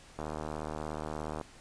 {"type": "click train", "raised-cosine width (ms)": 1, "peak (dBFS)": -23, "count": 95, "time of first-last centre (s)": [0.19, 1.412], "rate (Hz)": 76.9, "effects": ["pink hiss -55 dBFS RMS until 1.6 s", "resampled to 22050 Hz"]}